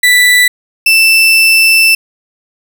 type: tone pair in turn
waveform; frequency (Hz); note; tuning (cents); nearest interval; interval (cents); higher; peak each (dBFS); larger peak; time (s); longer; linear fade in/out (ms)
35% pulse; 1975.5 / 2658; B6 / E7; 0 / +14; perfect fourth; 514; second; -3; neither; 0.03-0.48 / 0.86-1.95; second; 5
effects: 7-bit